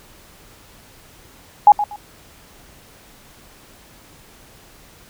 sine tone with echo, 830.6 Hz, G#5, in tune, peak -3 dBFS, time 1.67-1.72 s, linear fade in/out 2 ms, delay 120 ms, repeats 2, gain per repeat -13 dB, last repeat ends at 1.96 s, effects pink hiss -47 dBFS RMS until 5.09 s

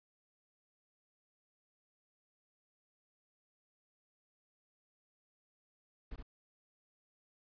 brown noise with echo, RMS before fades -44 dBFS, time 6.11-6.16 s, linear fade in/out 5 ms, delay 67 ms, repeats 1, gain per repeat -3 dB, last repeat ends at 6.227 s, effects resampled to 11025 Hz

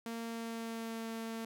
sawtooth tone with pitch glide, 229.8 to 226 Hz, A#3 to A3, -25 to +47 cents, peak -35 dBFS, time 0.06-1.45 s, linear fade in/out 2 ms, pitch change -28 cents, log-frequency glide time 0.24-1.08 s, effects none

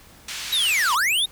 pink band-pass noise, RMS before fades -32 dBFS, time 0.28-0.95 s, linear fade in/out 5 ms, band 2200 to 7100 Hz, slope 12 dB/octave
square linear two-way sweep, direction down then up, 3951 to 921 to 3804 Hz, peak -19 dBFS, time 0.52-1.26 s, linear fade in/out 10 ms, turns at 0.94 s
effects pink hiss -49 dBFS RMS until 1.31 s

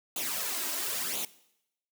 white noise with flanger, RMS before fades -33 dBFS, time 0.16-1.25 s, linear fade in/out 2 ms, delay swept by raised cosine 0.28 to 3.18 ms, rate 0.97 Hz, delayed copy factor +0.65, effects noise-tail reverb RT60 0.8 s tail -19 dB re dry + high-pass 200 Hz 12 dB/octave

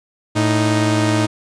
sawtooth tone pair together, 110 / 311.1 Hz, A2 / D#4, 0 / 0 cents, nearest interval octave + tritone, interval 1800 cents, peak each -13 dBFS, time 0.35-1.27 s, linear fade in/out 20 ms, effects resampled to 22050 Hz

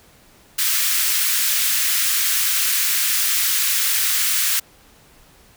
white high-pass noise, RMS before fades -19 dBFS, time 0.58-4.6 s, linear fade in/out 10 ms, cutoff 1400 Hz, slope 24 dB/octave, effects pink hiss -51 dBFS RMS until 5.56 s

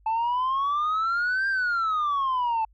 sine exponential two-way sweep, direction up then down, 873 to 1600 to 873 Hz, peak -20 dBFS, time 0.06-2.65 s, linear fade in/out 5 ms, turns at 1.48 s, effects tanh soft clip ceiling -21 dBFS + added 50 Hz sine -55 dBFS peak until 2.73 s

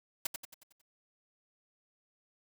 white noise with echo, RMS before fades -33 dBFS, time 0.25-0.27 s, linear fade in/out 5 ms, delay 91 ms, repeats 6, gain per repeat -6 dB, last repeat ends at 0.816 s, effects none

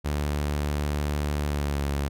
sawtooth tone with pitch glide, 73.42 to 70.76 Hz, D2 to C#2, 0 to +36 cents, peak -21 dBFS, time 0.04-2.09 s, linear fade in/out 20 ms, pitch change -64 cents, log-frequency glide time 1.45-1.84 s, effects none

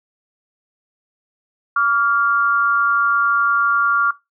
sine tone pair together, 1148.5 / 1396.9 Hz, D6 / F6, -39 / 0 cents, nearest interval minor third, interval 339 cents, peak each -16 dBFS, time 1.76-4.11 s, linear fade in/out 5 ms, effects noise-tail reverb RT60 0.2 s tail -19 dB re dry

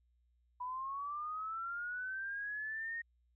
sine linear sweep, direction up, 980 to 1864.7 Hz, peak -38 dBFS, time 0.6-3.02 s, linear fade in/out 10 ms, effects added 60 Hz sine -70 dBFS peak until 3.35 s

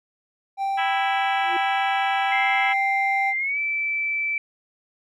triangle tone, 784 Hz, G5, in tune, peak -20 dBFS, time 0.57-3.34 s, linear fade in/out 50 ms
harmonic tone, 329.6 Hz, E4, in tune, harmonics 3 / 4 / 5 / 6 / 7 / 8 / 9 / 10, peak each -32 / -31 / -29 / -32 / -32 / -34 / -36 / -37 dBFS, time 0.77-2.74 s, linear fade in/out 20 ms
sine tone with exponential growth, 349.2 Hz, F4, in tune, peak -27 dBFS, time 1.37-1.57 s, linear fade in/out 5 ms, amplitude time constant 42 ms
sine tone with pitch glide, 2093 to 2322 Hz, C7 to D7, 0 to -20 cents, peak -22 dBFS, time 2.32-4.38 s, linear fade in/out 2 ms, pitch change +180 cents, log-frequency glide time 3.37-3.59 s
effects none

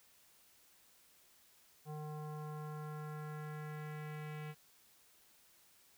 square tone with low-pass filter sweep, 152.1 Hz, D#3, 39 cents flat, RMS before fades -45 dBFS, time 1.85-4.55 s, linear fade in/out 50 ms, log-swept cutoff 860 to 2500 Hz, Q 2.1, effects white hiss -67 dBFS RMS until 5.97 s

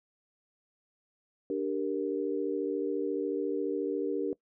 sine chord, G minor, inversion second, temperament equal, 293.7 / 392 / 466.2 Hz, D4 / G4 / Bb4, 0 / 0 / 0 cents, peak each -33 dBFS, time 1.5-4.33 s, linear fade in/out 2 ms, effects noise-tail reverb RT60 0.1 s tail -21 dB re dry

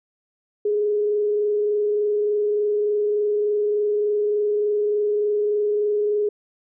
sine tone with frequency modulation, 417 Hz, G#4, 7 cents sharp, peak -18 dBFS, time 0.65-6.29 s, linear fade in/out 5 ms, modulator 23.4 Hz, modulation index 0.25, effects none

